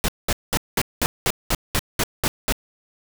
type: noise bursts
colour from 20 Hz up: pink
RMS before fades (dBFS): -20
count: 11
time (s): 0.04-2.524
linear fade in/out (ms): 0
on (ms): 44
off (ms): 200
effects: none